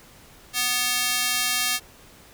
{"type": "tone with high-pass filter", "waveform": "square", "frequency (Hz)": 246.9, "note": "B3", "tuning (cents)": 0, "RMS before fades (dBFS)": -24, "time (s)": [0.53, 1.8], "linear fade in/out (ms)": 50, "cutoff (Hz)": 2400, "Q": 0.62, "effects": ["pink hiss -50 dBFS RMS until 2.33 s"]}